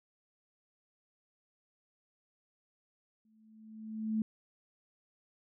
sine tone with exponential growth, 218.6 Hz, A3, 11 cents flat, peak -27 dBFS, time 3.25-4.22 s, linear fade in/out 2 ms, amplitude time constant 210 ms, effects none

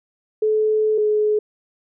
sine tone pair in turn, 431.4 / 424.2 Hz, A4 / G#4, -34 / +37 cents, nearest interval unison, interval 29 cents, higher first, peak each -15 dBFS, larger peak neither, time 0.42-0.98 / 0.98-1.39 s, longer first, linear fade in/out 5 ms, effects none

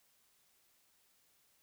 silence, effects white hiss -72 dBFS RMS until 1.62 s

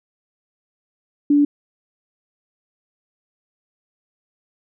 sine tone, 289.6 Hz, D4, 24 cents flat, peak -11 dBFS, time 1.3-1.45 s, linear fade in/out 5 ms, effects none

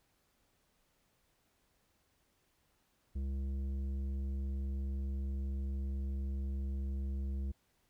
sine tone with tanh clipping, 67.7 Hz, C#2, 40 cents flat, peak -36 dBFS, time 3.15-7.52 s, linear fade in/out 10 ms, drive 10 dB, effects pink hiss -75 dBFS RMS until 7.89 s

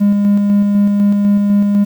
triangle tone with tremolo, 203.3 Hz, G#3, 37 cents flat, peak -5 dBFS, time 0-1.85 s, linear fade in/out 20 ms, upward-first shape square, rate 4 Hz, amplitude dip 30%, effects tanh soft clip ceiling -1 dBFS + 7-bit

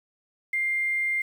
sine tone with quantisation, 2100 Hz, C7, 6 cents sharp, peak -23 dBFS, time 0.53-1.22 s, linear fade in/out 5 ms, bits 8, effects none

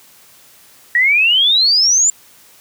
sine exponential sweep, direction up, 1878 to 7280 Hz, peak -9 dBFS, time 0.95-2.1 s, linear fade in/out 2 ms, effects white hiss -46 dBFS RMS until 2.6 s + high-pass 60 Hz 12 dB/octave

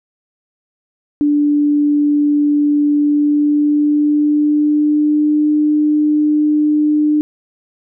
sine tone with pitch glide, 293 to 300.7 Hz, D4 to D4, -4 to +41 cents, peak -10 dBFS, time 1.21-7.21 s, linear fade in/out 0 ms, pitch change +45 cents, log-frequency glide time 2.94-5.46 s, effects none

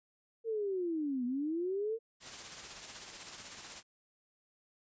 sine linear two-way sweep, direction down then up, 461.8 to 239.4 to 461.8 Hz, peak -32 dBFS, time 0.44-1.99 s, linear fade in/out 50 ms, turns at 1.25 s
white noise with tremolo, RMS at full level -44 dBFS, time 2.2-3.83 s, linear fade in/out 50 ms, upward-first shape sine, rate 16 Hz, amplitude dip 40%
effects resampled to 16000 Hz

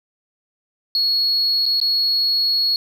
triangle tone with dropouts, 4338 Hz, C#8, 38 cents flat, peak -13 dBFS, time 0.95-2.76 s, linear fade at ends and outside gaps 1 ms, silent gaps 1.656-1.662 / 1.801-1.814 s, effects tanh soft clip ceiling -12 dBFS + 9-bit

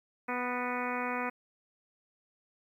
harmonic tone with a mistuned harmonic, 246.9 Hz, B3, in tune, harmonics 1 / 2 / 3 / 4 / 5 / 6 / 7 / 8 / 9 / 10, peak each -38 / -39 / -40 / -38 / -40 / -41 / -45 / -43 / -43 / -43 dBFS, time 0.28-1.3 s, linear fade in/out 10 ms, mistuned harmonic 7, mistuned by +40 cents, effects 11-bit

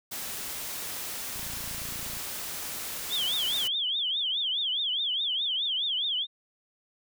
white noise, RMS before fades -36 dBFS, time 0.11-3.68 s, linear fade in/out 10 ms
click train, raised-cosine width 5 ms, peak -33 dBFS, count 24, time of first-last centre 1.36-2.17 s, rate 28.4 Hz
sine tone with vibrato, 3295 Hz, G#7, 14 cents flat, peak -26 dBFS, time 3.09-6.27 s, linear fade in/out 50 ms, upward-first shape triangle, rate 4.8 Hz, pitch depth 220 cents each way
effects none

